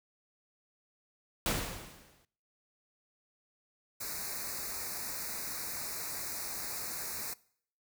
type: noise with exponential decay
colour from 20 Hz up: pink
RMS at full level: -29 dBFS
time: 1.46-2.25 s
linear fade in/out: 1 ms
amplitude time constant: 170 ms
type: band-stop noise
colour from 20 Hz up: white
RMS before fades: -39 dBFS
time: 4-7.34 s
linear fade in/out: 10 ms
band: 2500 to 3900 Hz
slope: 96 dB/octave
effects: noise-tail reverb RT60 0.6 s tail -22 dB re dry